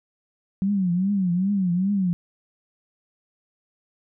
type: tone with vibrato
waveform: sine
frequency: 187.9 Hz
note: F#3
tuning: 27 cents sharp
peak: -19 dBFS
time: 0.62-2.13 s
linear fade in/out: 0 ms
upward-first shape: triangle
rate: 2.5 Hz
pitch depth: 170 cents each way
effects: none